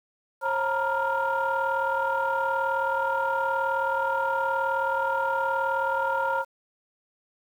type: tone cluster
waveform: sine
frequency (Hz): 539 / 917 / 956 / 1399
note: C#5 / A#5 / A#5 / F6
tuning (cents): -49 / -29 / +43 / +3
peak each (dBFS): -28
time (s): 0.41-6.45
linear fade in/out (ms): 50
effects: tanh soft clip ceiling -16 dBFS + 9-bit